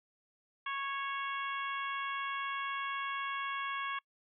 harmonic tone, 552 Hz, C#5, 7 cents flat, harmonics 2 / 3 / 4 / 5 / 6, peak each -37 / -41 / -43 / -45 / -47 dBFS, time 0.66-3.99 s, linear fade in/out 5 ms, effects noise-tail reverb RT60 0.1 s tail -26 dB re dry

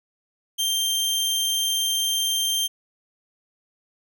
sawtooth tone, 3161 Hz, G7, 14 cents sharp, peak -18 dBFS, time 0.58-2.68 s, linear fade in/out 20 ms, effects none

